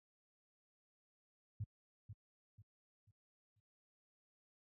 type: tone with echo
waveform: sine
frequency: 104.3 Hz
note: G#2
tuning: 8 cents sharp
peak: -38 dBFS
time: 1.6-1.64 s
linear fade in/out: 5 ms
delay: 490 ms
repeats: 4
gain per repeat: -9 dB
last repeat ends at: 3.6 s
effects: high-pass 60 Hz 12 dB/octave